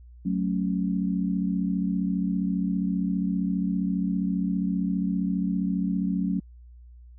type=chord; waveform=sine; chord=F# minor; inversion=none; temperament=equal; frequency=185 / 220 / 277.2 Hz; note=F#3 / A3 / C#4; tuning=0 / 0 / 0 cents; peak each=-25 / -30 / -30 dBFS; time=0.25-6.4 s; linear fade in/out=10 ms; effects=added 60 Hz sine -45 dBFS peak until 7.18 s